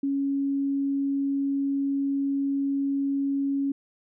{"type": "tone", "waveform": "sine", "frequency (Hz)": 277.2, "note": "C#4", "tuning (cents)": 0, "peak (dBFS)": -23, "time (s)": [0.03, 3.72], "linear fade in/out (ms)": 5, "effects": []}